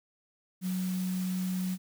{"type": "tone in noise", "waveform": "sine", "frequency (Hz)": 184.5, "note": "F#3", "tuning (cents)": -5, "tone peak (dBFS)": -29, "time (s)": [0.61, 1.78], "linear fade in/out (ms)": 50, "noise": "white", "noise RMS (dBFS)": -45, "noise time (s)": [0.61, 1.78], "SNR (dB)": 13, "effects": []}